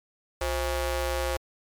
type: ring-modulated tone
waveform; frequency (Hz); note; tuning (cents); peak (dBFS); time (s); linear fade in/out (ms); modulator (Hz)
sawtooth; 295.3; D4; +10; -19; 0.41-1.37; 5; 233
effects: MP3 96 kbps